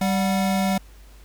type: tone pair together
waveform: square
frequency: 194.68 / 735 Hz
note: G3 / F#5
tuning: -12 / -12 cents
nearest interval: octave + major seventh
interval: 2300 cents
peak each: -21 / -27 dBFS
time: 0.01-0.78 s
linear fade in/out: 5 ms
effects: added 50 Hz sine -44 dBFS peak until 1.24 s + pink hiss -54 dBFS RMS until 1.24 s